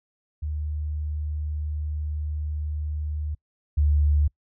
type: tone pair in turn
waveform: sine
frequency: 75.5 / 73.82 Hz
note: D2 / D2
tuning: +48 / +9 cents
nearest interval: unison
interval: 39 cents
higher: first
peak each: -26 / -17 dBFS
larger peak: second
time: 0.42-3.35 / 3.77-4.28 s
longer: first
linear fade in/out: 10 ms
effects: noise-tail reverb RT60 0.1 s tail -26 dB re dry